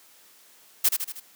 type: noise with echo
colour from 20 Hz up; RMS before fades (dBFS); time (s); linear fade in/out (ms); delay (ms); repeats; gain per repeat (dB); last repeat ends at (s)
blue; -19; 0.84-0.89; 10; 78; 4; -5; 1.202
effects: white hiss -55 dBFS RMS until 1.35 s + high-pass 200 Hz 12 dB/octave